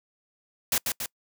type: noise with echo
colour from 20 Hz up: white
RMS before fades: -24 dBFS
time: 0.72-0.78 s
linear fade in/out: 2 ms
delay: 140 ms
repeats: 2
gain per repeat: -4 dB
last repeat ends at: 1.06 s
effects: noise-tail reverb RT60 0.1 s tail -26 dB re dry